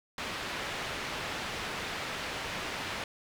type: low-pass noise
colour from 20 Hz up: white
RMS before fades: -37 dBFS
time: 0.18-3.04 s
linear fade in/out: 2 ms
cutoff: 2800 Hz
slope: 12 dB/octave
effects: none